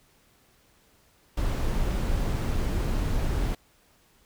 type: noise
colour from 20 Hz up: brown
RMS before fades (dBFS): -26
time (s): 1.37-3.55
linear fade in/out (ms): 5
effects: pink hiss -62 dBFS RMS until 4.25 s